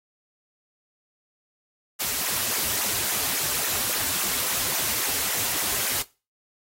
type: noise with flanger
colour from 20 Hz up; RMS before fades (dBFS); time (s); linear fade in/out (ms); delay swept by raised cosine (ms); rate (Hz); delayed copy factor
white; -26; 1.99-6.03; 20; 0.21 to 6.21; 3.6; -0.95
effects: noise-tail reverb RT60 0.3 s tail -20 dB re dry + AAC 48 kbps